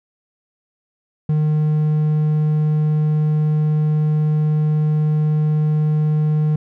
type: tone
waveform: triangle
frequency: 152.7 Hz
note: D#3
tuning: 32 cents flat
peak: -12 dBFS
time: 1.29-6.56 s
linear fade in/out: 5 ms
effects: none